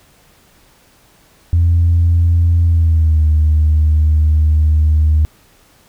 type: tone with pitch glide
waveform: sine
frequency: 84.9 to 76.96 Hz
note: F2 to D#2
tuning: -48 to -18 cents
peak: -7 dBFS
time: 1.53-5.25 s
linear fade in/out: 0 ms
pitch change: -170 cents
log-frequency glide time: 2.63-3.25 s
effects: tanh soft clip ceiling -5 dBFS + pink hiss -50 dBFS RMS until 5.88 s